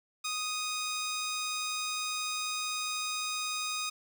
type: tone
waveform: 10% pulse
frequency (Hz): 1244.5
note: D#6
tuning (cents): 0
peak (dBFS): -24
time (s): 0.24-3.9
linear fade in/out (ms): 10
effects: 11-bit